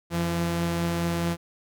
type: tone pair together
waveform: sawtooth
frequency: 87.31 / 169.94 Hz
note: F2 / F3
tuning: 0 / -47 cents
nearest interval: octave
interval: 1153 cents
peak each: -29 / -21 dBFS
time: 0.1-1.37 s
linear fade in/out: 50 ms
effects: none